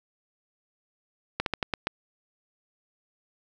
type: slowing click train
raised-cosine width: 0.3 ms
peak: -10 dBFS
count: 6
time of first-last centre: 1.4-1.871 s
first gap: 62 ms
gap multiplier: 1.21
effects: none